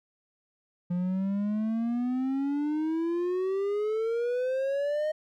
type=exponential sweep; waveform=triangle; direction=up; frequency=174.61 to 622.3 Hz; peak=-24 dBFS; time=0.9-5.12 s; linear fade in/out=10 ms; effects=none